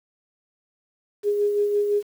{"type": "tone with tremolo", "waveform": "sine", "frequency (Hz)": 411.9, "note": "G#4", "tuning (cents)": -14, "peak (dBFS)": -17, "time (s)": [1.23, 2.03], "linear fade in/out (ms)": 50, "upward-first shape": "sine", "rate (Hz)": 5.9, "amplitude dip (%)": 40, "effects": ["8-bit"]}